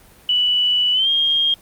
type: tone with pitch glide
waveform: sine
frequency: 2960 to 3228 Hz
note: F#7 to G#7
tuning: 0 to -50 cents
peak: -14 dBFS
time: 0.29-1.54 s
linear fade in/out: 2 ms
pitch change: +150 cents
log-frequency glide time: 0.93-1.09 s
effects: pink hiss -48 dBFS RMS until 1.61 s + Opus 32 kbps